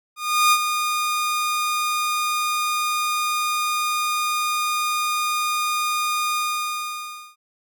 sawtooth tone with ADSR envelope, 1222 Hz, D#6, 32 cents flat, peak -9 dBFS, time 0.16-7.36 s, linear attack 360 ms, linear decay 56 ms, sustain -8 dB, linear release 1000 ms, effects none

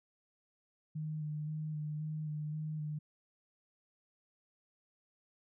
sine tone with vibrato, 152.9 Hz, D#3, 30 cents flat, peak -36 dBFS, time 0.95-2.99 s, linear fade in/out 10 ms, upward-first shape square, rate 1.9 Hz, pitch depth 19 cents each way, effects none

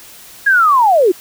sine linear sweep, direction down, 1669 to 329.6 Hz, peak -7 dBFS, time 0.46-1.12 s, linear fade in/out 10 ms, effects white hiss -38 dBFS RMS until 1.2 s

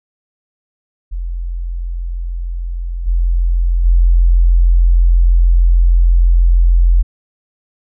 sine tone with level steps, 43.18 Hz, F1, 19 cents flat, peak -18 / -10 / -6 dBFS, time 1.11-7.03 s, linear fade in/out 20 ms, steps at 3.06 / 3.84 s, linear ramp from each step 20 ms, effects none

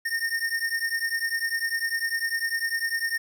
square beating tone pair, 1825 / 1835 Hz, A#6 / A#6, -37 / -28 cents, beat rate 10 Hz, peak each -29 dBFS, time 0.05-3.18 s, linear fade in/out 10 ms, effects 9-bit

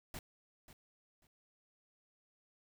pink noise with echo, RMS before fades -45 dBFS, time 0.14-0.19 s, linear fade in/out 2 ms, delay 540 ms, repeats 2, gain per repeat -13 dB, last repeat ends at 1.27 s, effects none

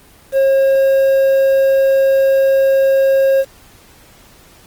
triangle tone with quantisation, 540 Hz, C#5, 45 cents flat, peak -7 dBFS, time 0.32-3.45 s, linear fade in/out 50 ms, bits 6, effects pink hiss -45 dBFS RMS until 4.66 s + Opus 24 kbps

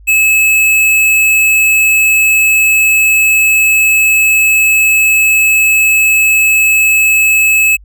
square tone, 2592 Hz, E7, 30 cents flat, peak -7 dBFS, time 0.07-7.77 s, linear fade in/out 20 ms, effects added 50 Hz sine -35 dBFS peak until 7.84 s

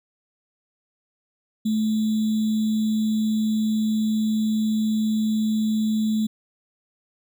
sine tone with sample-and-hold, 217.2 Hz, A3, 22 cents flat, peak -19 dBFS, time 1.65-6.27 s, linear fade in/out 10 ms, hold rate 3675 Hz, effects none

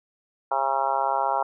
harmonic tone, 135.7 Hz, C#3, 36 cents flat, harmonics 3 / 4 / 5 / 6 / 7 / 8 / 9 / 10, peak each -38 / -32 / -29 / -26 / -26 / -32 / -38 / -32 dBFS, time 0.51-1.43 s, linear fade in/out 5 ms, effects none

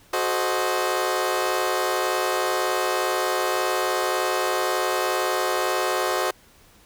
20% pulse chord, F# diminished seventh, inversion none, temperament equal with one note detuned, 370 / 431.9 / 523.3 / 622.3 Hz, F#4 / A4 / C5 / Eb5, 0 / -32 / 0 / 0 cents, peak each -21 / -25 / -22 / -23 dBFS, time 0.13-6.31 s, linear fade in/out 5 ms, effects pink hiss -54 dBFS RMS until 6.85 s

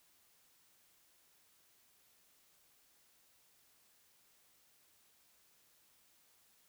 silence, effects white hiss -70 dBFS RMS until 6.68 s

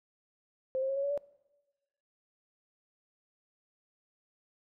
sine tone with pitch steps, 523.3 / 533.4 / 543.6 / 554.1 / 564.8 / 575.6 Hz, C5 / C5 / C#5 / C#5 / C#5 / D5, 0 / +33 / -34 / -1 / +32 / -35 cents, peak -29 dBFS, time 0.75-1.176 s, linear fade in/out 0 ms, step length 71 ms, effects noise-tail reverb RT60 1.0 s tail -21 dB re dry

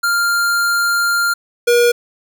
square tone pair in turn, 1396.9 / 479 Hz, F6 / A#4, 0 / +47 cents, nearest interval octave + perfect fifth, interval 1853 cents, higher first, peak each -14 / -10 dBFS, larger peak second, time 0.03-1.34 / 1.67-1.92 s, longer first, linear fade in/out 10 ms, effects none

